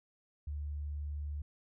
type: tone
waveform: sine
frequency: 73.4 Hz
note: D2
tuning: in tune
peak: -36 dBFS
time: 0.47-1.42 s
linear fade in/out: 5 ms
effects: none